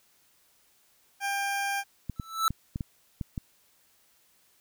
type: tone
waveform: 20% pulse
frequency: 797 Hz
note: G5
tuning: 28 cents sharp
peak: -23 dBFS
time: 1.2-1.84 s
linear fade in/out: 50 ms
type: clicks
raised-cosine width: 5 ms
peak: -20 dBFS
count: 7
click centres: 2.097 / 2.198 / 2.506 / 2.759 / 2.808 / 3.212 / 3.378 s
type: tone with exponential growth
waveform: square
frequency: 1318.5 Hz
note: E6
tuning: in tune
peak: -20 dBFS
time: 2.16-2.48 s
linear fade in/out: 1 ms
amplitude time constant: 69 ms
effects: white hiss -65 dBFS RMS until 4.6 s